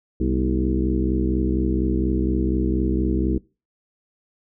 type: harmonic tone with a mistuned harmonic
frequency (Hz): 64.2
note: C2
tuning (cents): -32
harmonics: 1 / 2 / 3 / 4 / 5 / 6 / 7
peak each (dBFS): -23 / -30 / -27 / -27 / -24 / -29 / -35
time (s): 0.2-3.38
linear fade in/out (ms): 5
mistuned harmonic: 4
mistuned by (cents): -90
effects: noise-tail reverb RT60 0.3 s tail -22 dB re dry